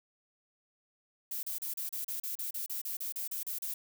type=noise bursts; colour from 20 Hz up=violet; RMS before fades=-37 dBFS; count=16; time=1.31-3.74 s; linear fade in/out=5 ms; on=120 ms; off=34 ms; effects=none